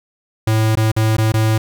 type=tone with dropouts; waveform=square; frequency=110 Hz; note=A2; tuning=in tune; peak=-13 dBFS; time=0.47-1.58 s; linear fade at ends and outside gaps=5 ms; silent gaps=0.754-0.77 / 0.917-0.964 / 1.168-1.182 / 1.321-1.339 s; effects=none